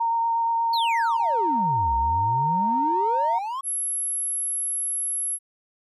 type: tone with vibrato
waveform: sine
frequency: 922 Hz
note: A#5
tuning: 19 cents flat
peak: -20 dBFS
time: 0-3.39 s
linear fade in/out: 10 ms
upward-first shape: sine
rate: 8.4 Hz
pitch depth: 10 cents each way
type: exponential two-way sweep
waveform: triangle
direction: down then up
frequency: 4506 to 62 to 1120 Hz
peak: -25 dBFS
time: 0.73-3.61 s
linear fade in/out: 5 ms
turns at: 1.95 s
type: tone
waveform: sine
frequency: 11175 Hz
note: F9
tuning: in tune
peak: -24 dBFS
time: 3.63-5.39 s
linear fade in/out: 50 ms
effects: none